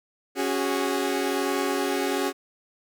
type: chord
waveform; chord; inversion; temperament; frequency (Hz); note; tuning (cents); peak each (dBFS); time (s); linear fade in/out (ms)
sawtooth; C# suspended fourth; none; equal with one note detuned; 277.2 / 370 / 411.2; C#4 / F#4 / G#4; 0 / 0 / -17; -24 / -24 / -25; 0.35-2.33; 50
effects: none